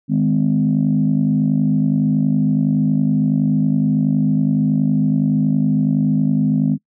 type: chord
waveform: sine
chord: Ab major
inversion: second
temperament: equal with one note detuned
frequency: 155.56 / 207.7 / 257.1 Hz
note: Eb3 / Ab3 / C4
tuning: 0 / 0 / -30 cents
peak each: -17 dBFS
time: 0.08-6.78 s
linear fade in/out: 50 ms
effects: noise-tail reverb RT60 0.1 s tail -24 dB re dry + tanh soft clip ceiling -6 dBFS